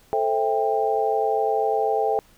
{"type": "chord", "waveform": "sine", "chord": "A minor seventh", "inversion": "none", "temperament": "just", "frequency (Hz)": [440, 528, 660, 792], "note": ["A4", "C5", "E5", "G5"], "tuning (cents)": [0, 16, 2, 18], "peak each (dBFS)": [-23, -29, -27, -23], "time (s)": [0.13, 2.19], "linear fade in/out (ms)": 0, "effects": ["pink hiss -56 dBFS RMS until 2.37 s"]}